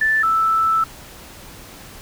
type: tone pair in turn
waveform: sine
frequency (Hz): 1760 / 1318.5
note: A6 / E6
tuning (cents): 0 / 0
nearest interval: perfect fourth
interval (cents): 500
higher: first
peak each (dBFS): -14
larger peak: neither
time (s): 0.01-0.23 / 0.23-0.84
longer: second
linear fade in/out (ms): 5
effects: pink hiss -40 dBFS RMS until 2.01 s